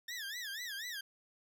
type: tone with vibrato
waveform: 20% pulse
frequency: 1776 Hz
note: A6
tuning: 16 cents sharp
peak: -35 dBFS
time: 0.08-1.01 s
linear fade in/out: 5 ms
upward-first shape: sine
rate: 4.1 Hz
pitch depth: 200 cents each way
effects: none